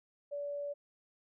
sine tone, 575 Hz, D5, 37 cents flat, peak -36 dBFS, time 0.31-0.74 s, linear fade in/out 20 ms, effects none

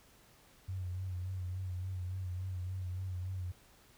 sine tone with vibrato, 92 Hz, F#2, 9 cents flat, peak -36 dBFS, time 0.68-3.52 s, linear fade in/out 10 ms, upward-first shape sine, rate 3.5 Hz, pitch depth 46 cents each way, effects pink hiss -63 dBFS RMS until 3.97 s

